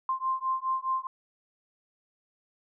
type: beating tone pair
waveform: sine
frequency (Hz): 1046.5 / 1051.3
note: C6 / C6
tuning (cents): 0 / +8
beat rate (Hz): 4.8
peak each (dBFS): -30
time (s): 0.09-1.07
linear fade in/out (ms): 2
effects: none